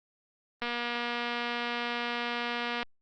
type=click train; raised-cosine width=0.3 ms; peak=-17 dBFS; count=529; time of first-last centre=0.62-2.829 s; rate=239 Hz; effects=low-pass 5000 Hz 12 dB/octave + Opus 32 kbps